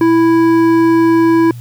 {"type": "tone with hard clipping", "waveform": "triangle", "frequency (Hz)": 330, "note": "E4", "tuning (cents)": 2, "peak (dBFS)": -9, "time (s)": [0.01, 1.51], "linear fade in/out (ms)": 2, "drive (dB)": 14, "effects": ["added 119 Hz sine -26 dBFS peak until 1.6 s", "white hiss -45 dBFS RMS until 1.6 s"]}